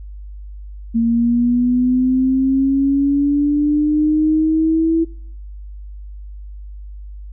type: linear sweep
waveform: sine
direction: up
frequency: 228.4 to 329.6 Hz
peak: -12 dBFS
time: 0.94-5.05 s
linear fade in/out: 20 ms
effects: noise-tail reverb RT60 0.6 s tail -23 dB re dry + added 50 Hz sine -30 dBFS peak until 7.32 s